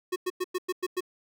square tone bursts, 365.6 Hz, F#4, 21 cents flat, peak -27 dBFS, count 7, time 0.12-1.007 s, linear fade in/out 10 ms, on 41 ms, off 100 ms, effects none

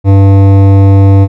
sine tone with hard clipping, 98 Hz, G2, in tune, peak -3 dBFS, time 0.04-1.28 s, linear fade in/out 50 ms, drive 14 dB, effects none

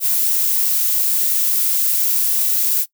violet noise, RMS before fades -17 dBFS, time 0-2.86 s, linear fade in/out 50 ms, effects noise-tail reverb RT60 0.1 s tail -20 dB re dry

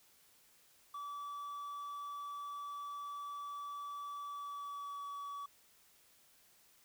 triangle tone with pitch glide, 1152 to 1138.8 Hz, D6 to C#6, -34 to +46 cents, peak -40 dBFS, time 0.94-5.46 s, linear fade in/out 5 ms, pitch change -20 cents, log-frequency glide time 4.27-5.04 s, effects white hiss -67 dBFS RMS until 6.84 s

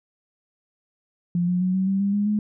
sine tone with pitch steps, 174.61 / 179.31 / 184.14 / 189.1 / 194.19 / 199.42 / 204.8 / 210.3 Hz, F3 / F3 / F#3 / F#3 / G3 / G3 / G#3 / G#3, 0 / +46 / -8 / +38 / -16 / +30 / -24 / +22 cents, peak -19 dBFS, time 1.35-2.39 s, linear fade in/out 2 ms, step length 130 ms, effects none

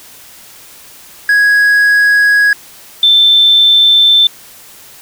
triangle / sine tone pair in turn, 1661.2 / 3546 Hz, G#6 / A7, 0 / +13 cents, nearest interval octave + minor second, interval 1313 cents, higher second, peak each -4 dBFS, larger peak neither, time 1.29-2.53 / 3.03-4.27 s, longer neither, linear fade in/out 2 ms, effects white hiss -37 dBFS RMS until 5.01 s

